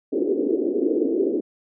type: band-pass noise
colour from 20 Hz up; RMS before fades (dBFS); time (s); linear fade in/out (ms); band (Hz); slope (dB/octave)
white; -22; 0.12-1.41; 10; 270 to 440; 48
effects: none